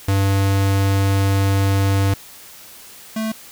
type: tone pair in turn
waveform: square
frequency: 98 / 220 Hz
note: G2 / A3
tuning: 0 / 0 cents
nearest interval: octave + major second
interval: 1400 cents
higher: second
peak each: -15 / -21 dBFS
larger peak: first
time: 0.08-2.14 / 3.16-3.32 s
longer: first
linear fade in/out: 5 ms
effects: white hiss -41 dBFS RMS until 3.51 s